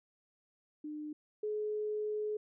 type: tone pair in turn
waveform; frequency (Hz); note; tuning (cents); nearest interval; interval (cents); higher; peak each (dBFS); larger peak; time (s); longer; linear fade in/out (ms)
sine; 301.6 / 424.1; D4 / G#4; +46 / +36; tritone; 590; second; -39 / -33; second; 0.84-1.13 / 1.43-2.37; second; 5
effects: none